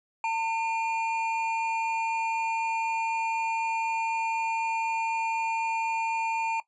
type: tone pair together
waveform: triangle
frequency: 902 / 2408 Hz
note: A5 / D7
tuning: +43 / +43 cents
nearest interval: octave + perfect fourth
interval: 1700 cents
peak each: -24 / -31 dBFS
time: 0.24-6.6 s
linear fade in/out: 2 ms
effects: noise-tail reverb RT60 0.1 s tail -17 dB re dry + resampled to 24000 Hz

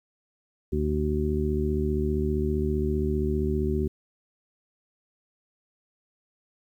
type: harmonic tone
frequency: 75.2 Hz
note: D2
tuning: 42 cents sharp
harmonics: 1 / 2 / 3 / 4 / 5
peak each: -27 / -32 / -30 / -36 / -28 dBFS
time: 0.72-3.88 s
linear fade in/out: 10 ms
effects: 10-bit

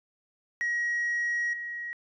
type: tone with level steps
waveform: sine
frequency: 1900 Hz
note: A#6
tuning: 33 cents sharp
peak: -24 / -33 dBFS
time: 0.61-1.93 s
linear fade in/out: 0 ms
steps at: 1.53 s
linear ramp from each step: 5 ms
effects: tanh soft clip ceiling -24 dBFS

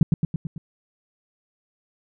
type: tone with echo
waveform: sine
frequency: 159.8 Hz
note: D#3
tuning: 47 cents sharp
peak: -9 dBFS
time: 0.01-0.03 s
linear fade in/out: 2 ms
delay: 110 ms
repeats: 5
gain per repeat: -4 dB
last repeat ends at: 0.58 s
effects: none

